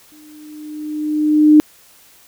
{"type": "tone with exponential growth", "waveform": "sine", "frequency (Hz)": 303.2, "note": "D#4", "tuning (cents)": -45, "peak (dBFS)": -3, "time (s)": [0.12, 1.6], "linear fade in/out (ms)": 0, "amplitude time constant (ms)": 320, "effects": ["white hiss -48 dBFS RMS until 2.27 s"]}